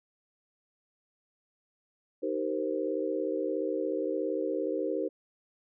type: chord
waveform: sine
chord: C minor seventh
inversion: first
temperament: equal with one note detuned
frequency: 311.1 / 384.6 / 466.2 / 523.3 Hz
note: Eb4 / G4 / Bb4 / C5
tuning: 0 / -33 / 0 / 0 cents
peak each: -34 dBFS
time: 2.22-5.09 s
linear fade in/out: 20 ms
effects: none